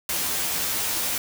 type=noise with comb filter; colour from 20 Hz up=white; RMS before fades=-26 dBFS; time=0.09-1.18 s; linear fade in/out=2 ms; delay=12 ms; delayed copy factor=+0.8; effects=none